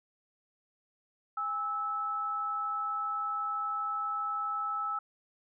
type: tone pair together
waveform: sine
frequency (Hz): 819 / 1306.1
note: G#5 / E6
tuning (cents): -24 / -16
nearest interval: minor sixth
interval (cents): 808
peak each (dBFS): -40 / -31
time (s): 1.37-4.99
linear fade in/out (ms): 5
effects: none